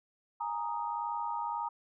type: chord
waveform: sine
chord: Ab suspended second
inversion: none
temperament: equal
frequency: 830.6 / 932.3 / 1244.5 Hz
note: Ab5 / Bb5 / Eb6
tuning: 0 / 0 / 0 cents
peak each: -39 / -34 / -40 dBFS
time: 0.4-1.69 s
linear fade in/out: 10 ms
effects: none